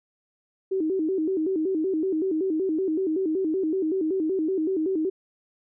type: tone with vibrato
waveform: sine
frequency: 346.2 Hz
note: F4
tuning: 15 cents flat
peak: -22 dBFS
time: 0.71-5.1 s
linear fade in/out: 10 ms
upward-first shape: square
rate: 5.3 Hz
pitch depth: 170 cents each way
effects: none